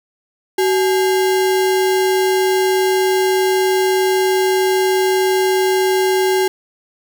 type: tone with sample-and-hold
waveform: sine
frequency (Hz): 376.6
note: F#4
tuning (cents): +31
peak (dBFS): -12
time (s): 0.58-6.48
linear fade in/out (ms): 5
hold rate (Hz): 1225
effects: none